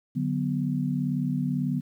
sine chord, B minor, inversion first, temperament equal, 146.83 / 185 / 246.9 Hz, D3 / F#3 / B3, 0 / 0 / 0 cents, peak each -28 / -30 / -28 dBFS, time 0.15-1.81 s, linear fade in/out 20 ms, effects 10-bit

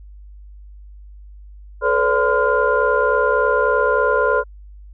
sine tone cluster, 433.2 / 496.6 / 566 / 1024 / 1411 Hz, A4 / B4 / C#5 / C6 / F6, -27 / +9 / +36 / -38 / +17 cents, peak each -20 dBFS, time 1.81-4.44 s, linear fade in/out 50 ms, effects tanh soft clip ceiling -2 dBFS + added 50 Hz sine -37 dBFS peak until 4.93 s

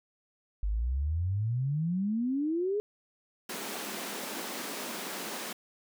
sine exponential sweep, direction up, 48.22 to 427.4 Hz, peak -27 dBFS, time 0.63-2.8 s, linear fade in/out 0 ms
pink high-pass noise, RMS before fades -38 dBFS, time 3.49-5.53 s, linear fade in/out 5 ms, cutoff 190 Hz, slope 48 dB/octave
effects none

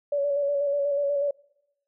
sine tone with vibrato, 569 Hz, C#5, 45 cents sharp, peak -22 dBFS, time 0.12-1.31 s, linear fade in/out 5 ms, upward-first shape square, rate 8.2 Hz, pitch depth 26 cents each way, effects noise-tail reverb RT60 0.9 s tail -26 dB re dry

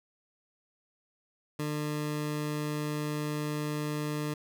20% pulse tone, 150 Hz, D3, 37 cents sharp, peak -26 dBFS, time 1.59-4.34 s, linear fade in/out 5 ms, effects none

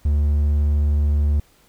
triangle tone, 73.42 Hz, D2, in tune, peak -13 dBFS, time 0.05-1.4 s, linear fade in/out 5 ms, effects pink hiss -56 dBFS RMS until 1.68 s

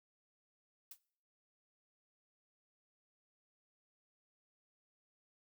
blue noise with exponential decay, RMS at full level -45 dBFS, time 0.91-0.99 s, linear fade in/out 5 ms, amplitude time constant 17 ms, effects noise-tail reverb RT60 0.6 s tail -22 dB re dry

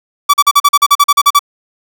45% pulse tone bursts, 1151 Hz, D6, 35 cents flat, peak -4 dBFS, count 13, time 0.29-1.393 s, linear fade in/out 10 ms, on 47 ms, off 41 ms, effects none

